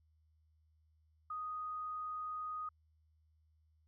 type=tone; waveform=sine; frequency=1244.5 Hz; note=D#6; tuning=in tune; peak=-39 dBFS; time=1.3-2.69 s; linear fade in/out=5 ms; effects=added 78 Hz sine -69 dBFS peak until 3.87 s